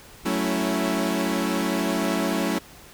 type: chord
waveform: sawtooth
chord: F# minor seventh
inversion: none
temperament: equal with one note detuned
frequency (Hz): 186.71 / 220 / 277.2 / 329.6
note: F#3 / A3 / C#4 / E4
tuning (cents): +16 / 0 / 0 / 0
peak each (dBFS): -24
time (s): 0.25-2.59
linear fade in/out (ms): 10
effects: pink hiss -47 dBFS RMS until 2.93 s